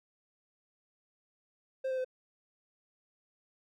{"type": "tone with pitch steps", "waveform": "triangle", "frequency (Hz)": [527, 519.7, 512.6], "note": ["C5", "C5", "C5"], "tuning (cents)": [12, -12, -36], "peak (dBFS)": -29, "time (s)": [1.84, 2.047], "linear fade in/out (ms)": 10, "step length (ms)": 69, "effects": []}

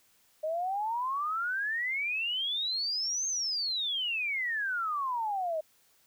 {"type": "exponential two-way sweep", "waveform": "sine", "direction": "up then down", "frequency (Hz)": [610, 6450, 610], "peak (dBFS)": -29, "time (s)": [0.43, 5.61], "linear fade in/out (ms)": 10, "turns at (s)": 3.27, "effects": ["white hiss -66 dBFS RMS until 6.06 s"]}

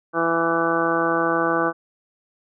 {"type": "harmonic tone with a mistuned harmonic", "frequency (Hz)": 166.3, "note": "E3", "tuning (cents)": 16, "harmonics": [1, 2, 3, 4, 5, 6, 7, 8, 9], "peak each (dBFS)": [-34, -24, -25, -27, -28, -33, -24, -32, -26], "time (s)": [0.13, 1.73], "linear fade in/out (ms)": 50, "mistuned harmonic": 1, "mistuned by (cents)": 16, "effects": []}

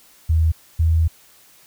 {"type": "tone pair in turn", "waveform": "sine", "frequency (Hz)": [80.3, 81.19], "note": ["E2", "E2"], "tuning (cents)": [-45, -26], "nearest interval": "unison", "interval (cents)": 19, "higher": "second", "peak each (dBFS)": -13, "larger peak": "neither", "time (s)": [[0.29, 0.52], [0.79, 1.08]], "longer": "second", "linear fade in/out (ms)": 10, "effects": ["white hiss -51 dBFS RMS until 1.66 s"]}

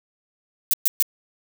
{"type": "noise bursts", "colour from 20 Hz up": "violet", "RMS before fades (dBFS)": -18, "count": 3, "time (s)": [0.71, 1.025], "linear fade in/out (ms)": 0, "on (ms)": 25, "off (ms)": 120, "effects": []}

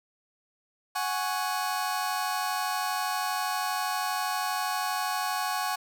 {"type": "chord", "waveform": "sawtooth", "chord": "F# suspended second", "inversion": "none", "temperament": "just", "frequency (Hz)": [740, 832.5, 1110], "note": ["F#5", "G#5", "C#6"], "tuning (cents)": [0, 4, 2], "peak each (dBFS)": -28, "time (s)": [0.95, 5.76], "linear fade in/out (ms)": 10, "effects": []}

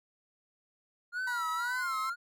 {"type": "tone with vibrato", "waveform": "triangle", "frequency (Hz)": 1396.9, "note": "F6", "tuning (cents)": 0, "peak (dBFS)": -30, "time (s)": [1.12, 2.16], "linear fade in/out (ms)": 50, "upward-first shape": "sine", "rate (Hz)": 2, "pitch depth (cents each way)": 150}
{"type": "tone with pitch glide", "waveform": "35% pulse", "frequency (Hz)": [970, 1057.8], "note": ["B5", "C6"], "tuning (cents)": [-31, 19], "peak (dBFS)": -35, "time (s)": [1.27, 2.1], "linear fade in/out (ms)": 5, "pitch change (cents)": 150, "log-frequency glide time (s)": [1.68, 1.86]}
{"effects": []}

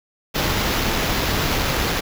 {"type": "noise with sample-and-hold", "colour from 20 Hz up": "pink", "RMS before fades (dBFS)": -21, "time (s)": [0.34, 2.01], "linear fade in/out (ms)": 20, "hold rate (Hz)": 8820, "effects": []}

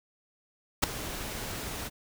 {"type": "noise with ADSR envelope", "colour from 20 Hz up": "pink", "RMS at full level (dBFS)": -20, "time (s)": [0.82, 1.9], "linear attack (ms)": 17, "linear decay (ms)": 5, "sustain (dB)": -17, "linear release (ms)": 34, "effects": []}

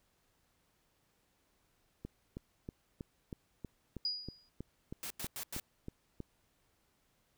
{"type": "click train", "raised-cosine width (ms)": 3, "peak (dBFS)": -29, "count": 14, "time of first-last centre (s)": [2.05, 6.203], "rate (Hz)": 3.13}
{"type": "tone with exponential decay", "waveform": "sine", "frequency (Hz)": 4901, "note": "D#8", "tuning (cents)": -27, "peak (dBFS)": -30, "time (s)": [4.05, 4.49], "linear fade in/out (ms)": 2, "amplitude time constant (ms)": 95}
{"type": "noise bursts", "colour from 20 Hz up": "white", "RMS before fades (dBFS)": -42, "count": 4, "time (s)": [5.03, 5.598], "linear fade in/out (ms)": 0, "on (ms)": 73, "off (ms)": 92}
{"effects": ["pink hiss -75 dBFS RMS until 7.37 s"]}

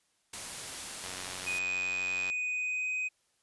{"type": "noise", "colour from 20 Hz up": "white", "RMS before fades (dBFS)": -40, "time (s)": [0.33, 1.59], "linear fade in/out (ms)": 5}
{"type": "click train", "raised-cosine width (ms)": 0.2, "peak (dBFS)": -23, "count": 117, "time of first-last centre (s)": [1.04, 2.3], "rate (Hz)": 92.1}
{"type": "tone with pitch glide", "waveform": "triangle", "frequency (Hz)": [2489, 2508], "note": ["D#7", "D#7"], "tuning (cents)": [0, 13], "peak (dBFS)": -29, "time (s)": [1.46, 3.09], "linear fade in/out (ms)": 20, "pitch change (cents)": 13, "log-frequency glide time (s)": [2.48, 2.89]}
{"effects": ["white hiss -73 dBFS RMS until 3.42 s", "resampled to 24000 Hz"]}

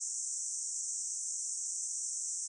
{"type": "band-pass noise", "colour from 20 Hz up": "white", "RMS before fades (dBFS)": -38, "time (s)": [0, 2.48], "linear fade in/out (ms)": 20, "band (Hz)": [5800, 8500], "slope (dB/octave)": 96, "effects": []}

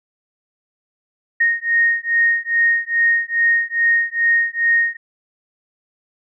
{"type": "beating tone pair", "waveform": "sine", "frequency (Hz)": [1857, 1859.4], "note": ["A#6", "A#6"], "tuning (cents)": [-7, -5], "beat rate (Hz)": 2.4, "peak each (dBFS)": -17, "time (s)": [1.4, 4.97], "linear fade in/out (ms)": 10, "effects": []}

